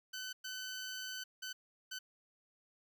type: tone bursts at uneven times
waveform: 15% pulse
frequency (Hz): 1515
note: F#6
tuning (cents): +40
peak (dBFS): -35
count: 4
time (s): 0.13-0.33 / 0.44-1.24 / 1.42-1.53 / 1.91-1.99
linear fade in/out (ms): 10
effects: none